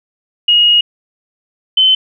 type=tone pair in turn; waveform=sine; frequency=2878 / 3059 Hz; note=F#7 / G7; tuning=-49 / -43 cents; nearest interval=minor second; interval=106 cents; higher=second; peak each=-6 dBFS; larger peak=neither; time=0.48-0.81 / 1.77-1.95 s; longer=first; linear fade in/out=5 ms; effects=none